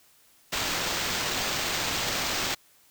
white noise with sample-and-hold, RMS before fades -29 dBFS, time 0.52-2.55 s, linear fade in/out 10 ms, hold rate 11025 Hz, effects white hiss -60 dBFS RMS until 2.9 s

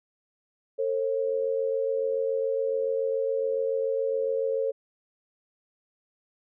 sine tone pair together, 450.7 / 537.8 Hz, A4 / C5, +42 / +47 cents, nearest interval minor third, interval 305 cents, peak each -27 dBFS, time 0.78-4.72 s, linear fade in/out 20 ms, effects none

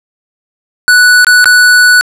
square tone with dropouts, 1480 Hz, F#6, in tune, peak -3 dBFS, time 0.88-2.01 s, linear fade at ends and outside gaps 0 ms, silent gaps 1.246-1.268 / 1.443-1.457 s, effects low-pass 12000 Hz 12 dB/octave

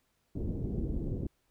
pink low-pass noise, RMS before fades -34 dBFS, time 0.35-1.27 s, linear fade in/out 5 ms, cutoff 380 Hz, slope 24 dB/octave, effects pink hiss -75 dBFS RMS until 1.5 s

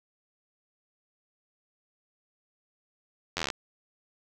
slowing click train, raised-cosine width 0.2 ms, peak -12 dBFS, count 11, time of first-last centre 3.37-3.502 s, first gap 11 ms, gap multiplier 1.04, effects none

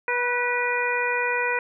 harmonic tone with a mistuned harmonic, 486.8 Hz, B4, 25 cents flat, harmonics 1 / 2 / 3 / 4 / 5, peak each -28 / -28 / -28 / -28 / -28 dBFS, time 0.08-1.59 s, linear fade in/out 2 ms, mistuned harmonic 3, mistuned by +29 cents, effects none

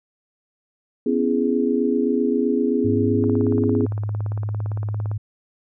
sine chord, C# minor seventh, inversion third, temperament just, 249.5 / 277.2 / 332.6 / 415.8 Hz, B3 / C#4 / E4 / G#4, +18 / 0 / +16 / +2 cents, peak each -21 / -24 / -25 / -22 dBFS, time 1.06-3.86 s, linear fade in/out 5 ms
sine tone with pitch glide, 103.83 to 104.73 Hz, G#2 to G#2, 0 to +15 cents, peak -22 dBFS, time 2.84-5.18 s, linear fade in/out 10 ms, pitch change +15 cents, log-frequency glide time 2.99-4.75 s
click train, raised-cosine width 1 ms, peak -21 dBFS, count 34, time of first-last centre 3.24-5.115 s, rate 17.6 Hz
effects none

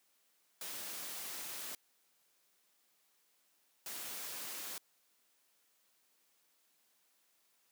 white noise bursts at uneven times, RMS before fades -44 dBFS, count 2, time 0.61-1.75 / 3.86-4.78 s, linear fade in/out 2 ms, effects white hiss -74 dBFS RMS until 7.71 s + high-pass 200 Hz 12 dB/octave

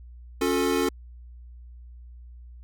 square chord, Db augmented, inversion none, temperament equal with one note detuned, 277.2 / 357.2 / 440 Hz, Db4 / F4 / A4, 0 / +39 / 0 cents, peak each -27 dBFS, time 0.41-0.89 s, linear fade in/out 5 ms, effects added 60 Hz sine -42 dBFS peak until 2.63 s

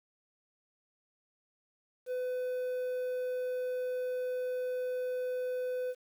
triangle tone with quantisation, 503 Hz, B4, 32 cents sharp, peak -30 dBFS, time 2.06-5.95 s, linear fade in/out 50 ms, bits 10, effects none

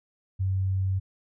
sine tone, 95.2 Hz, F#2, 50 cents sharp, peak -23 dBFS, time 0.39-1 s, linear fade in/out 20 ms, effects none

